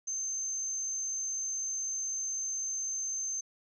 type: tone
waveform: sine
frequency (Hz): 6272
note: G8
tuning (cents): 0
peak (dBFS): -32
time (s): 0.07-3.41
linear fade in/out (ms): 10
effects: none